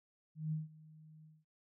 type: tone with ADSR envelope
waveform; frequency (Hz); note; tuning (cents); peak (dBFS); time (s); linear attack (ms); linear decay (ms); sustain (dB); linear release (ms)
sine; 155.9; D#3; +4; -33; 0.35-1.45; 170; 160; -22; 210
effects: none